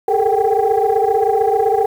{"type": "tone cluster", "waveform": "sine", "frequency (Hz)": [408.1, 441, 456.7, 766, 793], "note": ["G#4", "A4", "A#4", "G5", "G5"], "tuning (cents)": [-30, 4, -36, -40, 20], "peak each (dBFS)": -18, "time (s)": [0.08, 1.86], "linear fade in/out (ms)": 5, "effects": ["tanh soft clip ceiling -5 dBFS", "7-bit"]}